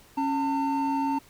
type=tone pair together; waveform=triangle; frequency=275.5 / 901.3 Hz; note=C#4 / A5; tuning=-11 / +41 cents; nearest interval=octave + major sixth; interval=2052 cents; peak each=-24 dBFS; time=0.17-1.19 s; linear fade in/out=10 ms; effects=tanh soft clip ceiling -16 dBFS + pink hiss -55 dBFS RMS until 1.29 s